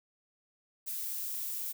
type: noise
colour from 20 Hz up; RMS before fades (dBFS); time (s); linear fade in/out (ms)
violet; -37; 0.86-1.73; 20
effects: none